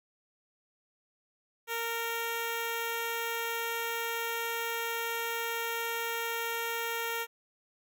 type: tone with notch filter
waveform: 5% pulse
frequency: 462.2 Hz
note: A#4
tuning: 15 cents flat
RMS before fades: -34 dBFS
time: 1.67-7.27 s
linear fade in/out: 50 ms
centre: 4700 Hz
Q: 0.9
effects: none